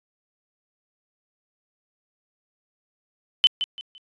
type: tone with echo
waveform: sine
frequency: 3041 Hz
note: F#7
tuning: 47 cents sharp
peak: -11 dBFS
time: 3.44-3.47 s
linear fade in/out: 0 ms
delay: 170 ms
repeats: 3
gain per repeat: -11 dB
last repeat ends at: 3.98 s
effects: resampled to 22050 Hz